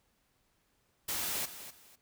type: noise with echo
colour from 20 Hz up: white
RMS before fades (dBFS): -35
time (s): 1.08-1.46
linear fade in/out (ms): 10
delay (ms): 250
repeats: 2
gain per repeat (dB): -12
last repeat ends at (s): 1.96
effects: pink hiss -74 dBFS RMS until 2.01 s